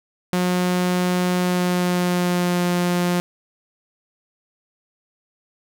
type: tone with pitch glide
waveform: sawtooth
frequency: 180 to 176.7 Hz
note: F#3 to F3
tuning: -47 to +21 cents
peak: -14 dBFS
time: 0.33-3.2 s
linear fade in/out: 0 ms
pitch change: -32 cents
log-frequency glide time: 1.38-2.65 s
effects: none